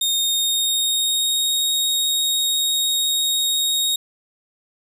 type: tone with pitch glide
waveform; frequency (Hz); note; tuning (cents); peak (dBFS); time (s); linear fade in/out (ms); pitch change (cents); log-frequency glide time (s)
sawtooth; 3691 to 3749; A#7 to A#7; -18 to +9; -15; 0.01-3.96; 5; +27; 0.15-1.65
effects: none